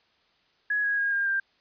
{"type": "tone with pitch steps", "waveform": "sine", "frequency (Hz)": [1677, 1653.9, 1631.1, 1608.7, 1586.5], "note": ["G#6", "G#6", "G#6", "G6", "G6"], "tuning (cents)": [16, -8, -32, 44, 20], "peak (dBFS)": -23, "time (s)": [0.7, 1.4], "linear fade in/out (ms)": 5, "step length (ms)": 140, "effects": ["white hiss -66 dBFS RMS until 1.6 s", "resampled to 11025 Hz"]}